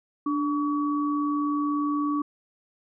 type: tone pair together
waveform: sine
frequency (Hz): 293.7 / 1134.1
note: D4 / C#6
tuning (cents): 0 / +39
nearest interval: octave + major seventh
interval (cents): 2339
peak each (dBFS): -24 / -29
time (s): 0.26-2.22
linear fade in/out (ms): 5
effects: none